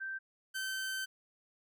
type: tone pair in turn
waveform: sine / sawtooth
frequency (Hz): 1561 / 1543.1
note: G6 / G6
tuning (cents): -8 / -28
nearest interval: unison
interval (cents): 20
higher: first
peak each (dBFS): -37 / -32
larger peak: second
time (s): 0-0.19 / 0.54-1.06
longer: second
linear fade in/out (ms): 20
effects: none